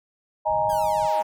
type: chord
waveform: sine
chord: D# suspended fourth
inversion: none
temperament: just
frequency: 622.3 / 829.7 / 933.4 Hz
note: D#5 / G#5 / A#5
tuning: 0 / -2 / +2 cents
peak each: -24 dBFS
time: 0.45-1.23 s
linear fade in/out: 20 ms
type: low-pass noise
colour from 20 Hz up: white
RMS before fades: -42 dBFS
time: 0.46-1.11 s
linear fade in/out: 50 ms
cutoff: 190 Hz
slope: 48 dB/octave
type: linear sweep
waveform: 5% pulse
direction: down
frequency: 1673 to 171.6 Hz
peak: -27 dBFS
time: 0.69-1.23 s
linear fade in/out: 10 ms
effects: none